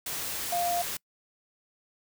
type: tone in noise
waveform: sine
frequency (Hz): 698.5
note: F5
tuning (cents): 0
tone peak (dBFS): -26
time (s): 0.52-0.82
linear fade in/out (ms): 5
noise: white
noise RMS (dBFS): -34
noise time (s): 0.06-0.97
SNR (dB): +5
effects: noise-tail reverb RT60 0.1 s tail -26 dB re dry